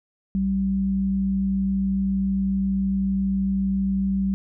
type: tone pair together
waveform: sine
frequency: 61 / 193.66 Hz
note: B1 / G3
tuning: -21 / -21 cents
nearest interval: octave + minor sixth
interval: 2000 cents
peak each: -31 / -20 dBFS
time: 0.35-4.34 s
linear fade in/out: 0 ms
effects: none